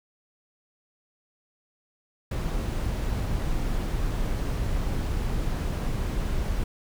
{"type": "noise", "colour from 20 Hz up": "brown", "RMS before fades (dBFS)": -27, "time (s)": [2.31, 6.64], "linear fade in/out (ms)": 5, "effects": []}